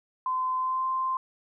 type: tone with pitch glide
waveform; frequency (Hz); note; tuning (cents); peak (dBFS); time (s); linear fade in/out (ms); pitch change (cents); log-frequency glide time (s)
sine; 1028 to 1043.6; C6 to C6; -31 to -5; -25; 0.26-1.17; 2; +26; 0.57-0.86
effects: none